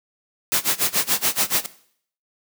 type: noise with tremolo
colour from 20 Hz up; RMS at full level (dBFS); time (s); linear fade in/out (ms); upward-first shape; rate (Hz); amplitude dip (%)
white; -18; 0.52-1.66; 0; sine; 7; 100
effects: noise-tail reverb RT60 0.6 s tail -17 dB re dry + high-pass 100 Hz 12 dB/octave